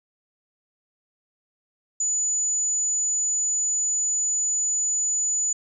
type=tone; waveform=sine; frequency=6950 Hz; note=A8; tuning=22 cents flat; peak=-21 dBFS; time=2-5.53 s; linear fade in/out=5 ms; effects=none